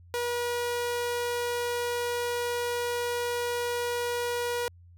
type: tone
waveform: sawtooth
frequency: 481.5 Hz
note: B4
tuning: 44 cents flat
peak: -24 dBFS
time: 0.14-4.68 s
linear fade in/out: 0 ms
effects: added 87 Hz sine -50 dBFS peak until 4.97 s